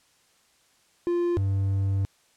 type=tone pair in turn; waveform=triangle; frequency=347.9 / 97.63 Hz; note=F4 / G2; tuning=-7 / -7 cents; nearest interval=octave + minor seventh; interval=2200 cents; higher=first; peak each=-20 dBFS; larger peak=neither; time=1.07-1.37 / 1.37-2.05 s; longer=second; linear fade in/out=0 ms; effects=white hiss -63 dBFS RMS until 2.36 s + low-pass 9000 Hz 12 dB/octave